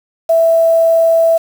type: tone with quantisation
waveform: sine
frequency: 659 Hz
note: E5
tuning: 1 cent flat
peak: -7 dBFS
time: 0.29-1.38 s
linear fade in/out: 10 ms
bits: 5
effects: none